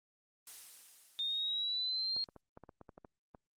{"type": "noise with exponential decay", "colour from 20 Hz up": "blue", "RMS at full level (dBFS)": -45, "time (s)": [0.47, 2.41], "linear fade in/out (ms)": 2, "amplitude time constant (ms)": 420}
{"type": "exponential sweep", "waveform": "sine", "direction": "up", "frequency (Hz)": [3641, 4252], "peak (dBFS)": -33, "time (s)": [1.19, 2.24], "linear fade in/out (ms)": 0}
{"type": "clicks", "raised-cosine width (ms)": 1, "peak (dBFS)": -37, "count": 11, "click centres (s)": [2.165, 2.288, 2.363, 2.574, 2.637, 2.692, 2.813, 2.892, 2.979, 3.048, 3.348]}
{"effects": ["low-pass 11000 Hz 12 dB/octave", "Opus 24 kbps"]}